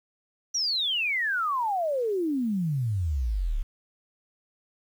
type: exponential sweep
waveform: sine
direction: down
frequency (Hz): 5920 to 31.83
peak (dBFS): -24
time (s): 0.54-3.63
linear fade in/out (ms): 10
effects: 9-bit